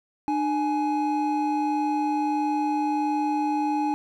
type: tone pair together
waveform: triangle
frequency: 300 / 838.5 Hz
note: D4 / G#5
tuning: +37 / +16 cents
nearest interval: octave + tritone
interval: 1779 cents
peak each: -23 dBFS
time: 0.28-3.94 s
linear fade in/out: 0 ms
effects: none